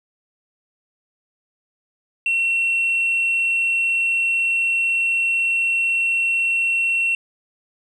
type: tone with tanh clipping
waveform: triangle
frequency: 2718 Hz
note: F7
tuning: 48 cents flat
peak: -17 dBFS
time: 2.26-7.15 s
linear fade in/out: 2 ms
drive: 5 dB
effects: none

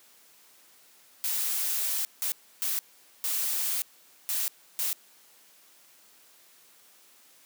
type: noise bursts at uneven times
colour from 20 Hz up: blue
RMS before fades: -29 dBFS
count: 6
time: 1.24-2.05 / 2.22-2.32 / 2.62-2.79 / 3.24-3.82 / 4.29-4.48 / 4.79-4.93 s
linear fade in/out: 0 ms
effects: white hiss -58 dBFS RMS until 7.45 s + high-pass 200 Hz 12 dB/octave

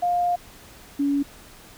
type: tone pair in turn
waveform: sine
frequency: 706 / 282.7 Hz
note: F5 / C#4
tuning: +19 / +34 cents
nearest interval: octave + major third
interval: 1585 cents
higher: first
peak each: -19 / -19 dBFS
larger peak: neither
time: 0.02-0.36 / 0.99-1.23 s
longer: first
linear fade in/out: 10 ms
effects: pink hiss -47 dBFS RMS until 1.77 s

